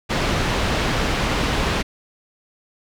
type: low-pass noise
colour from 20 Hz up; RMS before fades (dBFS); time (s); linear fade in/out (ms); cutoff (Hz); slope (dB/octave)
pink; -21; 0.09-1.83; 20; 4200; 12
effects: none